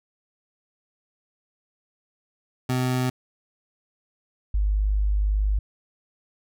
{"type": "tone pair in turn", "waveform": ["25% pulse", "sine"], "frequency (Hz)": [127.3, 50.89], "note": ["C3", "G#1"], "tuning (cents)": [-47, -34], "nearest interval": "octave + major third", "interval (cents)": 1587, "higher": "first", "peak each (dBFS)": [-18, -19], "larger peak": "first", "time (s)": [[2.69, 3.1], [4.54, 5.59]], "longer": "second", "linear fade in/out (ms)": 5, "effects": []}